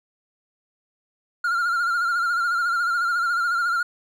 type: tone with vibrato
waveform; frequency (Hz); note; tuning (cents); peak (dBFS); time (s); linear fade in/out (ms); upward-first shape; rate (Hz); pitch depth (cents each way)
triangle; 1396.9; F6; 0; -18; 1.44-3.83; 5; sine; 14; 58
effects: none